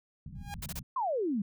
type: low-pass noise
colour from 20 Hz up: white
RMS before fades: -43 dBFS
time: 0.26-0.83 s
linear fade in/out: 2 ms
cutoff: 200 Hz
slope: 48 dB/octave
type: tone with exponential growth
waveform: sawtooth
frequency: 814 Hz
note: G#5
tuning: 35 cents flat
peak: -32 dBFS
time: 0.35-0.54 s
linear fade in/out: 0 ms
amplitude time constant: 40 ms
type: noise bursts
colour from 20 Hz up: white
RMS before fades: -40 dBFS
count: 3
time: 0.62-0.794 s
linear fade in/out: 5 ms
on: 40 ms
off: 27 ms
type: exponential sweep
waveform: sine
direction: down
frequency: 1103 to 188.4 Hz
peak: -28 dBFS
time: 0.96-1.42 s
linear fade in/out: 5 ms
effects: none